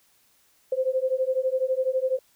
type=beating tone pair; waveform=sine; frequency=514 / 526 Hz; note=C5 / C5; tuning=-31 / +9 cents; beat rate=12 Hz; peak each=-25 dBFS; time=0.72-2.19 s; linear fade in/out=5 ms; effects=white hiss -63 dBFS RMS until 2.35 s